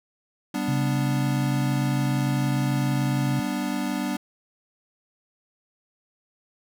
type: chord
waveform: square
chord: G major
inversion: none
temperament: equal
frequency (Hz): 196 / 246.9 / 293.7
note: G3 / B3 / D4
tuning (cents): 0 / 0 / 0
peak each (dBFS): -31 / -30 / -30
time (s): 0.54-4.17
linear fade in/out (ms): 5
type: tone with vibrato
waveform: sine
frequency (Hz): 136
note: C#3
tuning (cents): -33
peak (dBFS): -23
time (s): 0.68-3.4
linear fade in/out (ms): 5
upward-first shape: triangle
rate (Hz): 18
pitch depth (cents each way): 22
effects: none